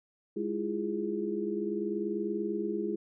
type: tone cluster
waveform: sine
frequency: 206.6 / 324.1 / 344.6 / 413.1 Hz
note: G#3 / E4 / F4 / G#4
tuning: -9 / -29 / -23 / -9 cents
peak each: -36 / -38 / -34 / -35 dBFS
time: 0.36-2.96 s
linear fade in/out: 10 ms
effects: none